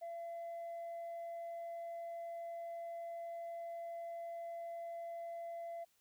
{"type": "tone", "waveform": "sine", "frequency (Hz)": 678, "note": "E5", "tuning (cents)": 49, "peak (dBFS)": -40, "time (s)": [0.01, 5.85], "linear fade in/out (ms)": 20, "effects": ["tanh soft clip ceiling -41 dBFS", "white hiss -75 dBFS RMS until 6 s"]}